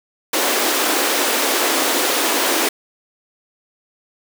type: high-pass noise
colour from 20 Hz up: pink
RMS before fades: -18 dBFS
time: 0.33-2.69 s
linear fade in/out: 5 ms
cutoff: 270 Hz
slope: 48 dB/octave
effects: none